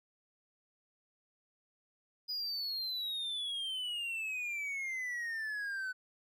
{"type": "exponential sweep", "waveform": "triangle", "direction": "down", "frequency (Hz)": [4978, 1496], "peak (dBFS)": -34, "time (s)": [2.28, 5.93], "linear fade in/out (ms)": 20, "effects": []}